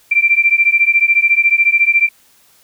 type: beating tone pair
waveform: sine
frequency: 2349 / 2363 Hz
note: D7 / D7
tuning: 0 / +10 cents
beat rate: 14 Hz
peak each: -12 dBFS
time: 0.11-2.09 s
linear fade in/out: 10 ms
effects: white hiss -51 dBFS RMS until 2.63 s